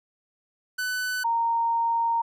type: tone pair in turn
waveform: 45% pulse / sine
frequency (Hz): 1500 / 925.4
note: F#6 / A#5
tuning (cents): +23 / -13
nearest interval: minor sixth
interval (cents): 836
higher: first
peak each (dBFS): -26 / -21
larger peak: second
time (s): 0.78-1.24 / 1.24-2.22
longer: second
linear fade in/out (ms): 10
effects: none